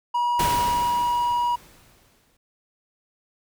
triangle tone, 963 Hz, B5, 44 cents flat, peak -18 dBFS, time 0.14-1.56 s, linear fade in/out 10 ms
pink noise with exponential decay, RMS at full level -25 dBFS, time 0.39-2.37 s, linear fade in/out 5 ms, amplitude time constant 430 ms
effects none

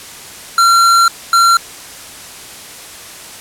square tone bursts at uneven times, 1368 Hz, F6, 36 cents flat, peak -7 dBFS, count 2, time 0.58-1.08 / 1.33-1.57 s, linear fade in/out 2 ms, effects white hiss -32 dBFS RMS until 3.4 s + low-pass 11000 Hz 12 dB/octave

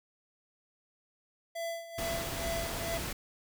square tone with tremolo, 670 Hz, E5, 28 cents sharp, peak -34 dBFS, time 1.55-2.98 s, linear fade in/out 10 ms, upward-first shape sine, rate 2.3 Hz, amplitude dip 75%
pink noise, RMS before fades -37 dBFS, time 1.98-3.13 s, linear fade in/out 5 ms
effects none

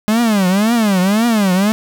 45% pulse tone with vibrato, 207.7 Hz, G#3, in tune, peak -11 dBFS, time 0.08-1.72 s, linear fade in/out 0 ms, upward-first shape triangle, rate 1.9 Hz, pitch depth 270 cents each way, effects none

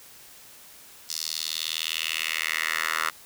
10% pulse tone with high-pass filter sweep, 79.7 Hz, D#2, 42 cents sharp, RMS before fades -29 dBFS, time 1.09-3.1 s, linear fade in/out 5 ms, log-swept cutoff 5200 to 1400 Hz, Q 2.9, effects white hiss -49 dBFS RMS until 3.25 s

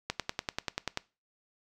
click train, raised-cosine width 0.2 ms, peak -13 dBFS, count 10, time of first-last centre 0.1-0.974 s, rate 10.3 Hz, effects noise-tail reverb RT60 0.3 s tail -21 dB re dry

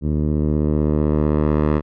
10% pulse tone with low-pass filter sweep, 75.7 Hz, D#2, 47 cents flat, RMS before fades -18 dBFS, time 0.01-1.82 s, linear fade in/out 50 ms, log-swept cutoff 240 to 1400 Hz, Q 0.7, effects none

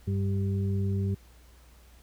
harmonic tone, 98 Hz, G2, in tune, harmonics 1 / 2 / 4, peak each -26 / -32 / -38 dBFS, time 0.07-1.15 s, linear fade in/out 10 ms, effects added 60 Hz sine -53 dBFS peak until 2.02 s + pink hiss -60 dBFS RMS until 2.02 s

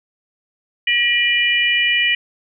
sine tone cluster, 1916 / 2404 / 2948 Hz, A#6 / D7 / F#7, +47 / +40 / -7 cents, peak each -18 dBFS, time 0.87-2.15 s, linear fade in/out 5 ms, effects none

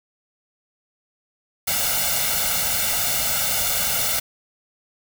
white noise with comb filter, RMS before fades -22 dBFS, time 1.67-4.2 s, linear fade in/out 10 ms, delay 1.4 ms, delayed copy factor +1, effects none

